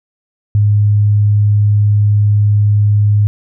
sine tone, 103.83 Hz, G#2, in tune, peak -7 dBFS, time 0.55-3.27 s, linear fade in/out 0 ms, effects none

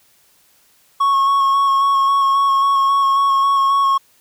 triangle tone with vibrato, 1100 Hz, C#6, 14 cents flat, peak -10 dBFS, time 1-3.98 s, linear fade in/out 10 ms, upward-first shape square, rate 3.7 Hz, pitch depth 14 cents each way, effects white hiss -55 dBFS RMS until 4.2 s

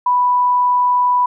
sine tone, 987.8 Hz, B5, in tune, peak -11 dBFS, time 0.06-1.26 s, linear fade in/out 5 ms, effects none

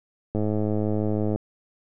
click train, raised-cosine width 2 ms, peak -13 dBFS, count 108, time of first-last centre 0.35-1.359 s, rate 106 Hz, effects none

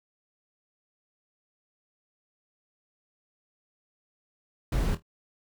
brown noise with echo, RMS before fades -26 dBFS, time 4.72-4.95 s, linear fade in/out 5 ms, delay 25 ms, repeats 3, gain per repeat -12 dB, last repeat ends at 5.025 s, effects none

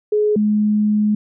sine tone pair in turn, 421.3 / 210.7 Hz, G#4 / G#3, +25 / +25 cents, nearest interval octave, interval 1200 cents, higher first, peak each -13 dBFS, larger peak neither, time 0.12-0.36 / 0.36-1.15 s, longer second, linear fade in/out 5 ms, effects none

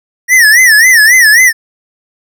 square tone with vibrato, 1864.7 Hz, A#6, in tune, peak -3 dBFS, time 0.28-1.53 s, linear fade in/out 50 ms, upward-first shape sine, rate 3.7 Hz, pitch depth 170 cents each way, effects none

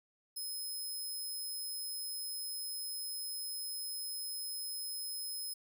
15% pulse tone, 5130 Hz, E8, 48 cents flat, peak -33 dBFS, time 0.36-5.54 s, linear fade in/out 10 ms, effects none

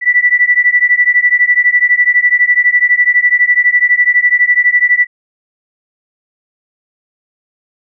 sine beating tone pair, 1960 / 1972 Hz, B6 / B6, -14 / -3 cents, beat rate 12 Hz, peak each -10 dBFS, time 0.01-5.07 s, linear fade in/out 50 ms, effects none

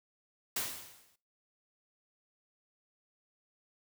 white noise with exponential decay, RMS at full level -32 dBFS, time 0.56-1.16 s, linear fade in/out 5 ms, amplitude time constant 130 ms, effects noise-tail reverb RT60 0.3 s tail -18 dB re dry

